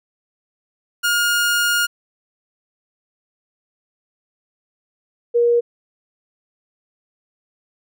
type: tone pair in turn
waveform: sawtooth / sine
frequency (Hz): 1425 / 474.6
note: F6 / A#4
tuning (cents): +34 / +31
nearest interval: octave + perfect fifth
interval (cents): 1903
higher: first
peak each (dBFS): -12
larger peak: neither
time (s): 1.03-1.87 / 5.34-5.61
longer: first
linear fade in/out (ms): 20
effects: none